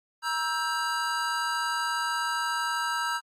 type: chord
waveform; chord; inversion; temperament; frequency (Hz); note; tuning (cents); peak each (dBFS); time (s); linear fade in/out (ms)
square; E diminished; second; just; 949.3 / 1318.5 / 1582.2; Bb5 / E6 / G6; +31 / 0 / +16; -32; 0.22-3.21; 50
effects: low-pass 10000 Hz 12 dB/octave + Opus 48 kbps